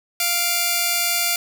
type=tone pair together; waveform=5% pulse; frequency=698.5 / 2349 Hz; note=F5 / D7; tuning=0 / 0 cents; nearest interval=octave + major sixth; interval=2100 cents; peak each=-11 dBFS; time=0.2-1.36 s; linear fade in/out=2 ms; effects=none